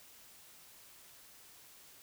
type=silence; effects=white hiss -58 dBFS RMS until 2.02 s